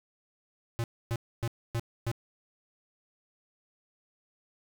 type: tone bursts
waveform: square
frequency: 116.54 Hz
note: A#2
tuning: in tune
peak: -29 dBFS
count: 5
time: 0.79-2.115 s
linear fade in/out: 0 ms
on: 49 ms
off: 270 ms
effects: none